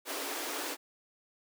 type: high-pass noise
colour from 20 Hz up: pink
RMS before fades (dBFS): -37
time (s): 0.05-0.77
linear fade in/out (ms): 50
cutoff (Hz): 270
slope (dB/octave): 96
effects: none